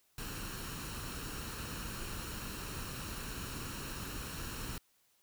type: noise with comb filter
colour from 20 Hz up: pink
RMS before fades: -42 dBFS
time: 0.18-4.78 s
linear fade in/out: 2 ms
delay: 0.72 ms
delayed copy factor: +0.55
effects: white hiss -72 dBFS RMS until 5.22 s